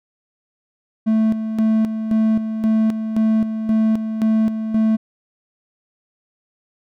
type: tone with tremolo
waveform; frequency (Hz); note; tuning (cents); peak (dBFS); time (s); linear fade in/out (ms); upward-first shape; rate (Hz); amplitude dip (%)
triangle; 220; A3; 0; -11; 1.06-4.97; 20; square; 1.9; 60
effects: none